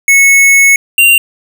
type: tone pair in turn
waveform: square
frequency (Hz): 2200 / 2772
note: C#7 / F7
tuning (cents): -14 / -14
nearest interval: major third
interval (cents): 400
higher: second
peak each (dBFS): -4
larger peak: neither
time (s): 0.08-0.76 / 0.98-1.18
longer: first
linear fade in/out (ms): 2
effects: none